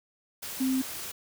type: tone in noise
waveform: sine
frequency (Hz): 261.6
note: C4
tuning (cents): 0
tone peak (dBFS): -24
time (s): 0.6-0.82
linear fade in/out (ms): 10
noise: white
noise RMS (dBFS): -38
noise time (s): 0.42-1.12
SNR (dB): +11
effects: none